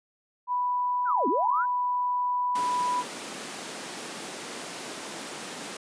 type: tone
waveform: sine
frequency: 987.8 Hz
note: B5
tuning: in tune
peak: -24 dBFS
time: 0.47-3.04 s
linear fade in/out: 50 ms
type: linear two-way sweep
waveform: sine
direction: down then up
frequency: 1564 to 240 to 1564 Hz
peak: -25 dBFS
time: 1.05-1.66 s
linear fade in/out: 50 ms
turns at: 1.28 s
type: high-pass noise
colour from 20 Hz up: pink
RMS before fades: -38 dBFS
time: 2.55-5.77 s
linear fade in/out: 5 ms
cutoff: 200 Hz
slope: 24 dB/octave
effects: resampled to 22050 Hz